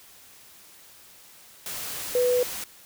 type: tone in noise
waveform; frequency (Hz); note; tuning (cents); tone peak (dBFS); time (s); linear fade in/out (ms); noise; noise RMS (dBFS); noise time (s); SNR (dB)
sine; 494.6; B4; +3; -19; 2.15-2.43; 2; white; -34; 1.66-2.64; +12
effects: white hiss -51 dBFS RMS until 2.85 s